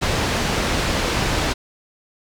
pink low-pass noise, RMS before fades -21 dBFS, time 0.01-1.54 s, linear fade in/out 20 ms, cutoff 5700 Hz, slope 12 dB/octave, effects none

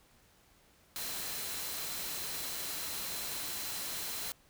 sine tone in noise, 4074 Hz, C8, 47 cents flat, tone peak -47 dBFS, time 0.96-4.32 s, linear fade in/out 0 ms, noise white, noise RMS -39 dBFS, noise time 0.96-4.32 s, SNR -11 dB, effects pink hiss -65 dBFS RMS until 4.49 s

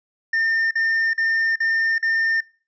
triangle tone bursts, 1809 Hz, A6, 48 cents sharp, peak -16 dBFS, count 5, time 0.33-2.406 s, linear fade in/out 5 ms, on 380 ms, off 44 ms, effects noise-tail reverb RT60 0.4 s tail -23 dB re dry + resampled to 16000 Hz

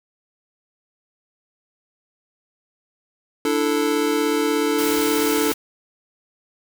square chord, D suspended second, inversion none, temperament just, 293.7 / 330.4 / 440.5 Hz, D4 / E4 / A4, 0 / +4 / +2 cents, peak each -23 / -26 / -22 dBFS, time 3.45-5.52 s, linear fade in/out 2 ms
white noise, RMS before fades -28 dBFS, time 4.78-5.54 s, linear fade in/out 10 ms
effects none

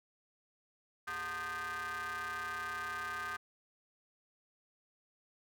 40% pulse ring-modulated tone, 165.5 Hz, E3, 7 cents sharp, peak -34 dBFS, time 1.07-3.37 s, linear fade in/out 10 ms, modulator 1390 Hz, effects none

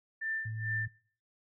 sine tone with tremolo, 1781 Hz, A6, 21 cents sharp, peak -31 dBFS, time 0.21-0.86 s, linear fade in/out 10 ms, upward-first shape sine, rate 2.3 Hz, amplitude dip 95%
sine tone, 110 Hz, A2, in tune, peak -35 dBFS, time 0.45-0.88 s, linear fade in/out 10 ms
effects noise-tail reverb RT60 0.5 s tail -24 dB re dry

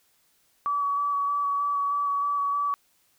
sine tone with vibrato, 1141 Hz, C#6, 50 cents sharp, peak -23 dBFS, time 0.66-2.74 s, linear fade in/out 0 ms, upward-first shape square, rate 3.2 Hz, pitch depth 13 cents each way, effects white hiss -66 dBFS RMS until 3.18 s

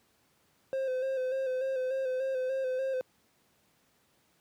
triangle tone with vibrato, 522 Hz, C5, 4 cents flat, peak -27 dBFS, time 0.73-3.01 s, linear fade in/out 0 ms, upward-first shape square, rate 3.4 Hz, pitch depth 33 cents each way, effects pink hiss -69 dBFS RMS until 4.4 s + high-pass 100 Hz 12 dB/octave

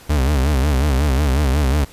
40% pulse tone with vibrato, 69.8 Hz, C#2, 13 cents sharp, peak -13 dBFS, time 0.09-1.85 s, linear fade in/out 10 ms, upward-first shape sine, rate 5.5 Hz, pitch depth 150 cents each way, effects pink hiss -43 dBFS RMS until 1.92 s + resampled to 32000 Hz

